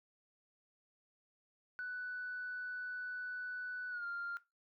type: tone with pitch glide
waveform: sine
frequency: 1488 to 1396.4 Hz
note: F#6 to F6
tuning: +9 to -1 cents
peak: -38 dBFS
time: 1.79-4.37 s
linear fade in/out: 0 ms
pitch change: -110 cents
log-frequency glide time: 3.9-4.05 s
effects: noise-tail reverb RT60 0.2 s tail -17 dB re dry + tanh soft clip ceiling -35 dBFS